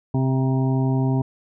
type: harmonic tone with a mistuned harmonic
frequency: 131.6 Hz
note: C3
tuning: 10 cents sharp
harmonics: 1 / 2 / 3 / 5 / 6 / 7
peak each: -19 / -23 / -30 / -34 / -36 / -35 dBFS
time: 0.14-1.22 s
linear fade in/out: 5 ms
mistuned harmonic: 7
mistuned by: +33 cents
effects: none